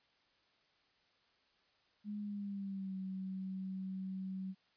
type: tone with pitch glide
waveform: sine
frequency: 207.7 to 189.36 Hz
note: G#3 to F#3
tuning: 0 to +40 cents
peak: -39 dBFS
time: 2.04-4.55 s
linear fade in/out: 50 ms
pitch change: -160 cents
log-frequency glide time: 2.19-2.96 s
effects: white hiss -73 dBFS RMS until 4.76 s + resampled to 11025 Hz